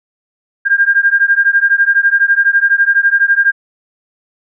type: beating tone pair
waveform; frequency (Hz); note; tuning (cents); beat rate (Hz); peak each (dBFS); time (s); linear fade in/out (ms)
sine; 1600 / 1612; G6 / G6; +35 / +48; 12; -11; 0.65-3.52; 20
effects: none